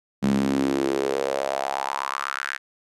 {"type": "tone with high-pass filter sweep", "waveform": "sawtooth", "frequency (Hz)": 68.1, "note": "C#2", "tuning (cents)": -30, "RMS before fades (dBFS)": -25, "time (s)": [0.22, 2.58], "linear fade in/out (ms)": 20, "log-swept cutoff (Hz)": [190, 1700], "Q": 4.4, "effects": ["low-pass 10000 Hz 12 dB/octave"]}